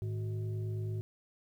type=tone with frequency modulation; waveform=sine; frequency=106.9 Hz; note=A2; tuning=49 cents flat; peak=-33 dBFS; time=0.02-1.01 s; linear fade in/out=0 ms; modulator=263 Hz; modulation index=0.53; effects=11-bit